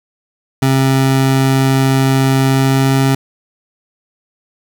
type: tone with pitch glide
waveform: 25% pulse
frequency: 133.8 to 134.65 Hz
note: C3 to C#3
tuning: +39 to -50 cents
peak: -6 dBFS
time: 0.62-3.15 s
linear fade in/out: 5 ms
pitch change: +11 cents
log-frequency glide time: 2.43-2.98 s
effects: 7-bit